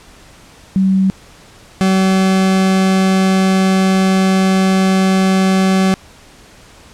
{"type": "tone pair in turn", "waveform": ["sine", "40% pulse"], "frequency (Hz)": [190.9, 189.94], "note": ["G3", "F#3"], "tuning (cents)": [-46, 46], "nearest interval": "unison", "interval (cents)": 8, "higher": "first", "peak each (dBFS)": -9, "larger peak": "neither", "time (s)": [[0.76, 1.1], [1.81, 5.94]], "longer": "second", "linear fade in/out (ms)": 0, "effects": ["pink hiss -42 dBFS RMS until 6.93 s", "low-pass 9000 Hz 12 dB/octave"]}